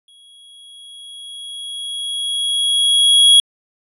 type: tone with exponential growth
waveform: square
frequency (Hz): 3322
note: G#7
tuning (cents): 0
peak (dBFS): -6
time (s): 0.08-3.4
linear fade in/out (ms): 2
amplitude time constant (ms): 720
effects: resampled to 24000 Hz